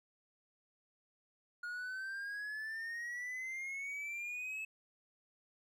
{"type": "exponential sweep", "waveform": "triangle", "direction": "up", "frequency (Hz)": [1430, 2610], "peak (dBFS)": -38, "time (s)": [1.63, 4.65], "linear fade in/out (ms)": 5, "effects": []}